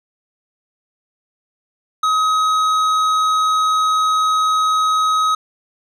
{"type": "tone with tanh clipping", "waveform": "sine", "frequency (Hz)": 1268, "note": "D#6", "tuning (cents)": 32, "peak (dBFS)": -15, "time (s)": [2.03, 5.35], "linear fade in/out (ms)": 5, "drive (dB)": 11, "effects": []}